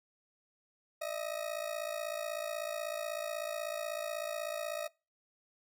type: ring-modulated tone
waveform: 40% pulse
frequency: 630 Hz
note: D#5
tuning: 21 cents sharp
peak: -32 dBFS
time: 1.01-4.88 s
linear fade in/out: 10 ms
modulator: 28.1 Hz
effects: noise-tail reverb RT60 0.3 s tail -24 dB re dry